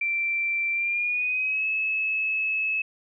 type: tone with pitch glide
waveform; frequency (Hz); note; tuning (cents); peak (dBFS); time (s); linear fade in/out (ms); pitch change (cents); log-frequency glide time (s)
sine; 2349 to 2591; D7 to E7; 0 to -30; -23; 0.01-2.82; 5; +170; 0.72-1.67
effects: none